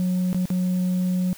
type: tone with dropouts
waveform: sine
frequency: 182.3 Hz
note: F#3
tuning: 25 cents flat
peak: -17 dBFS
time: 0-1.33 s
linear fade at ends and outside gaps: 0 ms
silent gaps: 0.33-0.346 / 0.455-0.503 s
effects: tanh soft clip ceiling -19 dBFS + white hiss -45 dBFS RMS until 1.37 s